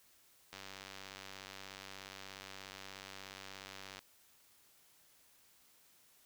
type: click train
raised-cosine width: 0.2 ms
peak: -30 dBFS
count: 336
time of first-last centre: 0.53-3.991 s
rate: 96.8 Hz
effects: white hiss -67 dBFS RMS until 6.25 s